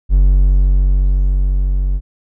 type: tone with level ramp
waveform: triangle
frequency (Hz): 47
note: F#1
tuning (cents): +28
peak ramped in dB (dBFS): -4 to -11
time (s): 0.09-2.01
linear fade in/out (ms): 50
effects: none